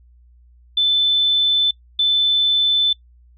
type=tone pair in turn; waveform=sine; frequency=3520 / 3520 Hz; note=A7 / A7; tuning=0 / 0 cents; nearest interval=unison; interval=0 cents; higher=neither; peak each=-13 dBFS; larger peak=neither; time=0.77-1.71 / 1.99-2.93 s; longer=neither; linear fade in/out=5 ms; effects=noise-tail reverb RT60 0.1 s tail -24 dB re dry + added 60 Hz sine -47 dBFS peak until 3.37 s